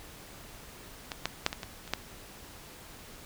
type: clicks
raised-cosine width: 0.2 ms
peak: -17 / -11 / -7 / -17 / -20 / -27 / -10 dBFS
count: 7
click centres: 1.118 / 1.256 / 1.464 / 1.529 / 1.632 / 1.877 / 1.936 s
effects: pink hiss -49 dBFS RMS until 3.25 s